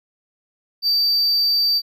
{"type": "tone", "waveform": "triangle", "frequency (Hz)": 4642, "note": "D8", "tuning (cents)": -21, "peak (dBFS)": -14, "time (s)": [0.82, 1.82], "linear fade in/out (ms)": 50, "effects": []}